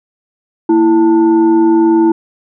sine tone with frequency modulation, 330.8 Hz, E4, 6 cents sharp, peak -6 dBFS, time 0.69-2.12 s, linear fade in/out 5 ms, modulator 560 Hz, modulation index 0.53, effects none

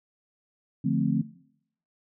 sine chord, D minor seventh, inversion none, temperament equal, 146.83 / 174.61 / 220 / 261.6 Hz, D3 / F3 / A3 / C4, 0 / 0 / 0 / 0 cents, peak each -28 dBFS, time 0.84-1.22 s, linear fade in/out 10 ms, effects noise-tail reverb RT60 0.7 s tail -19 dB re dry

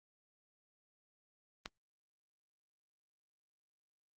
click, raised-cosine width 0.2 ms, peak -23 dBFS, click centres 1.659 s, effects Opus 24 kbps

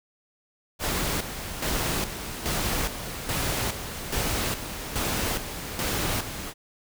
pink noise with tremolo, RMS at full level -27 dBFS, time 0.79-6.54 s, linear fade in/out 50 ms, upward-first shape square, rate 1.2 Hz, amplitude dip 60%, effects none

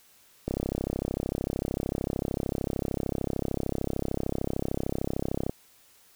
click train, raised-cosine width 2 ms, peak -15 dBFS, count 168, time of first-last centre 0.48-5.495 s, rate 33.3 Hz, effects white hiss -59 dBFS RMS until 6.15 s

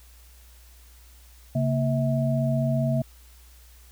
sine tone cluster, 136 / 231.4 / 646 Hz, C#3 / A#3 / E5, -33 / -13 / -35 cents, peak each -23 / -27 / -28 dBFS, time 1.55-3.02 s, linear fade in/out 5 ms, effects added 60 Hz sine -49 dBFS peak until 3.91 s + white hiss -56 dBFS RMS until 3.91 s

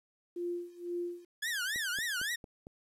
sine tone with tremolo, 349.2 Hz, F4, in tune, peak -32 dBFS, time 0.36-1.25 s, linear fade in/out 5 ms, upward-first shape sine, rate 2 Hz, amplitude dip 90%
sawtooth tone with vibrato, 1661.2 Hz, G#6, in tune, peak -29 dBFS, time 1.42-2.36 s, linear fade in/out 10 ms, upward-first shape triangle, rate 3.6 Hz, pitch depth 300 cents each way
click train, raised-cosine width 2 ms, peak -34 dBFS, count 5, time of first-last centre 1.76-2.669 s, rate 4.4 Hz
effects resampled to 32000 Hz + 11-bit

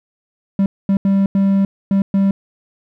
triangle tone bursts at uneven times, 196 Hz, G3, in tune, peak -9 dBFS, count 6, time 0.59-0.66 / 0.89-0.97 / 1.05-1.26 / 1.35-1.65 / 1.91-2.02 / 2.14-2.31 s, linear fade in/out 2 ms, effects none

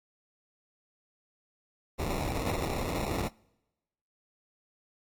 pink noise with sample-and-hold, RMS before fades -32 dBFS, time 1.98-3.29 s, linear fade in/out 20 ms, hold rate 1575 Hz, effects noise-tail reverb RT60 1.0 s tail -26 dB re dry + AAC 64 kbps

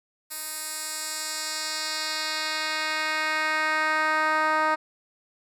10% pulse tone with band-pass filter sweep, 311.1 Hz, D#4, in tune, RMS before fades -27 dBFS, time 0.3-4.76 s, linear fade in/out 20 ms, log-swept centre 12000 to 1100 Hz, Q 1.2, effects none

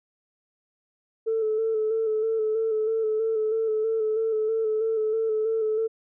sine tone with vibrato, 440 Hz, A4, in tune, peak -21 dBFS, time 1.26-5.88 s, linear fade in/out 20 ms, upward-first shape square, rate 3.1 Hz, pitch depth 27 cents each way, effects tanh soft clip ceiling -17 dBFS

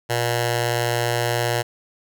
10% pulse tone with notch filter, 119 Hz, A#2, 36 cents sharp, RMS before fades -22 dBFS, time 0.09-1.63 s, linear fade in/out 20 ms, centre 240 Hz, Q 0.66, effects none

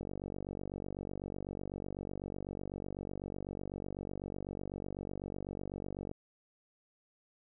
click train, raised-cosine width 2 ms, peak -27 dBFS, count 294, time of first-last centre 0.01-6.114 s, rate 48 Hz, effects none

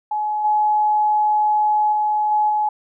sine tone with level steps, 847 Hz, G#5, 34 cents sharp, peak -19 / -14 / -16 / -14 / -16 dBFS, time 0.11-2.69 s, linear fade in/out 5 ms, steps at 0.44 / 1.92 / 2.31 / 2.49 s, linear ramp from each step 10 ms, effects none

